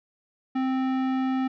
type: tone with tanh clipping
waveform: sine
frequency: 261.6 Hz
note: C4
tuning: in tune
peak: -25 dBFS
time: 0.55-1.48 s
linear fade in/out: 10 ms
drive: 17 dB
effects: none